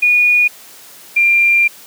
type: tone pair in turn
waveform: sine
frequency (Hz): 2450 / 2384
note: D#7 / D7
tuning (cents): -27 / +25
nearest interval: unison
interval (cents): 48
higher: first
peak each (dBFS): -8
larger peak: neither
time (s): 0.02-0.48 / 1.16-1.68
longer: second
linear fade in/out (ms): 10
effects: white hiss -39 dBFS RMS until 1.86 s + high-pass 150 Hz 12 dB/octave